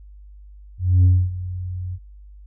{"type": "tone with ADSR envelope", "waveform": "sine", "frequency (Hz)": 91, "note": "F#2", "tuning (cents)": -28, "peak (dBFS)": -7, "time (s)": [0.78, 1.99], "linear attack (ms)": 260, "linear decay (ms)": 260, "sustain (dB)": -18, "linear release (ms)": 51, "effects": ["tanh soft clip ceiling -9 dBFS", "added 50 Hz sine -40 dBFS peak until 2.46 s"]}